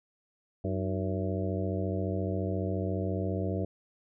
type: harmonic tone with a mistuned harmonic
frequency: 94.5 Hz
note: F#2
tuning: 37 cents sharp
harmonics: 1 / 2 / 3 / 4 / 5 / 6 / 7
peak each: -32 / -35 / -37 / -38 / -39 / -40 / -40 dBFS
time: 0.64-3.65 s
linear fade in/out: 5 ms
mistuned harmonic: 3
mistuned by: +120 cents
effects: none